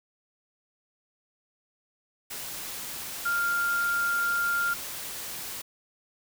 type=tone in noise; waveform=sine; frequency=1396.9 Hz; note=F6; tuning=in tune; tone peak=-24 dBFS; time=3.25-4.74 s; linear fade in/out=10 ms; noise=white; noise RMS=-37 dBFS; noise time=2.3-5.62 s; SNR=+10 dB; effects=none